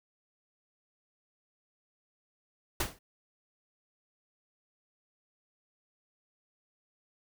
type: noise with exponential decay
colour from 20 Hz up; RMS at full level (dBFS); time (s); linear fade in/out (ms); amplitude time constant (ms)
pink; -26; 2.8-2.99; 5; 40
effects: none